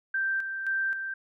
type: tone with tremolo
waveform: sine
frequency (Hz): 1568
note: G6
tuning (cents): 0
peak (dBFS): -25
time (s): 0.14-1.14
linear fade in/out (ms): 5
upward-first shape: square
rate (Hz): 1.9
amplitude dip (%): 50
effects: none